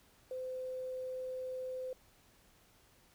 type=tone with quantisation; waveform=sine; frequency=513 Hz; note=C5; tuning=34 cents flat; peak=-38 dBFS; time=0.31-1.93 s; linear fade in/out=2 ms; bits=11; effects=pink hiss -66 dBFS RMS until 3.14 s